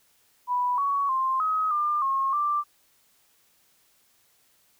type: tone with pitch steps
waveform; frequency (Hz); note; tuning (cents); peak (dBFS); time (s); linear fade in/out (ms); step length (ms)
sine; 986 / 1121 / 1052 / 1268 / 1198 / 1081 / 1179; B5 / C#6 / C6 / D#6 / D6 / C#6 / D6; -3 / +19 / +9 / +32 / +34 / -44 / +6; -22; 0.47-2.64; 50; 310
effects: white hiss -64 dBFS RMS until 4.79 s